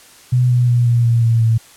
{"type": "tone with pitch steps", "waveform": "sine", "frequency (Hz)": [124.9, 122.9, 120.92, 118.98, 117.08, 115.2, 113.35], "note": ["B2", "B2", "B2", "A#2", "A#2", "A#2", "A#2"], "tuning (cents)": [20, -8, -36, 36, 8, -20, -48], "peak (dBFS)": -10, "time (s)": [0.32, 1.58], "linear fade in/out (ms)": 10, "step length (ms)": 180, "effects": ["white hiss -44 dBFS RMS until 1.76 s", "low-pass 11000 Hz 12 dB/octave"]}